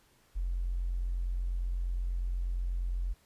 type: tone with tanh clipping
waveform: triangle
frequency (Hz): 44.21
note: F1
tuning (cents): +22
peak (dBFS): -29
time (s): 0.35-3.14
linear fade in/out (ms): 20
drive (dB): 2
effects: pink hiss -66 dBFS RMS until 3.25 s + resampled to 32000 Hz